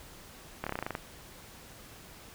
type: slowing click train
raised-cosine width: 0.5 ms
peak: -18 dBFS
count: 10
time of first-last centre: 0.64-0.951 s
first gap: 26 ms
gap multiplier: 1.07
effects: pink hiss -51 dBFS RMS until 2.34 s